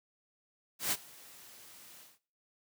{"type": "noise with ADSR envelope", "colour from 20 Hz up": "white", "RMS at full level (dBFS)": -30, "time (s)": [0.79, 2.19], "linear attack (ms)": 130, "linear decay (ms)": 41, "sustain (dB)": -24, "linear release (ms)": 190, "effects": ["noise-tail reverb RT60 0.4 s tail -18 dB re dry", "high-pass 100 Hz 12 dB/octave"]}